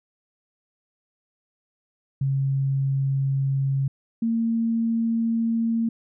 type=tone pair in turn; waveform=sine; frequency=136.3 / 228.5 Hz; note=C#3 / A#3; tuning=-29 / -34 cents; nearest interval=major sixth; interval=895 cents; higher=second; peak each=-20 / -20 dBFS; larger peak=neither; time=2.21-3.88 / 4.22-5.89 s; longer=neither; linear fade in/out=5 ms; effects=none